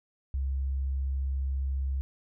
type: tone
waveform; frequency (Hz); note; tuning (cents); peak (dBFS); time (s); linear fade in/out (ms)
sine; 67.3; C2; +49; -27; 0.34-2.01; 0
effects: none